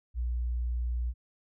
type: tone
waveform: sine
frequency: 60 Hz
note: B1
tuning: 49 cents flat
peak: -28 dBFS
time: 0.14-1.14 s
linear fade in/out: 50 ms
effects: none